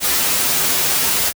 white noise with comb filter, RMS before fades -17 dBFS, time 0-1.33 s, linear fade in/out 50 ms, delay 9.3 ms, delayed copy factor -0.9, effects high-pass 60 Hz 12 dB/octave

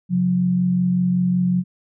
sine tone pair together, 135.37 / 180.7 Hz, C#3 / F#3, -41 / -41 cents, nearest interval perfect fourth, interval 500 cents, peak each -25 / -16 dBFS, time 0.09-1.64 s, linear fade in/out 50 ms, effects none

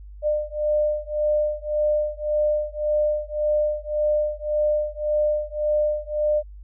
sine beating tone pair, 600 / 601.8 Hz, D5 / D5, +37 / +42 cents, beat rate 1.8 Hz, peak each -23 dBFS, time 0.22-6.43 s, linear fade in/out 50 ms, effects added 50 Hz sine -38 dBFS peak until 6.63 s

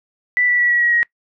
sine tone with pitch steps, 1975.5 / 1958.5 / 1941.6 / 1924.8 / 1908.2 / 1891.7 Hz, B6 / B6 / B6 / B6 / A#6 / A#6, 0 / -15 / -30 / -45 / +40 / +25 cents, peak -13 dBFS, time 0.37-1.03 s, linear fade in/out 0 ms, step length 110 ms, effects noise-tail reverb RT60 0.1 s tail -22 dB re dry

